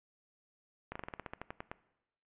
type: slowing click train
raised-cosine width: 0.5 ms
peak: -25 dBFS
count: 13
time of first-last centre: 0.92-1.715 s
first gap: 35 ms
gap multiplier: 1.11
effects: noise-tail reverb RT60 0.9 s tail -19 dB re dry + resampled to 8000 Hz